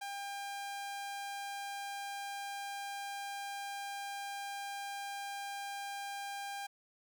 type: tone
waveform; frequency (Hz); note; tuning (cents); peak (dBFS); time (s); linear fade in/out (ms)
sawtooth; 800; G5; +35; -36; 0.01-6.67; 10
effects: none